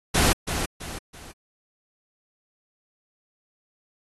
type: noise with echo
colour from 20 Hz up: pink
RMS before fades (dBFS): -20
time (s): 0.14-0.33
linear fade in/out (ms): 10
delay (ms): 330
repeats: 3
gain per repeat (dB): -8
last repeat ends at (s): 1.32
effects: AAC 32 kbps